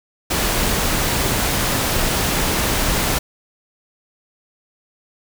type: noise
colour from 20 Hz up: pink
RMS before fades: -19 dBFS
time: 0.3-3.19 s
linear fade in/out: 10 ms
effects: none